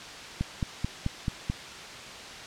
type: click train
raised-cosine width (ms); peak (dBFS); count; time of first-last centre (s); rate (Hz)
5; -15; 6; 0.41-1.499; 4.59
effects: white hiss -41 dBFS RMS until 2.46 s + low-pass 5000 Hz 12 dB/octave